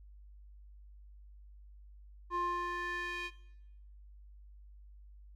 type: tone with band-pass filter sweep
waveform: square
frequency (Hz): 351.6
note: F4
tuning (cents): +12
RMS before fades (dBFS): -37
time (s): 2.3-3.31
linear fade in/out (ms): 50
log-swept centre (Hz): 950 to 2500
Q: 2.9
effects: noise-tail reverb RT60 0.8 s tail -17 dB re dry + added 50 Hz sine -52 dBFS peak until 5.35 s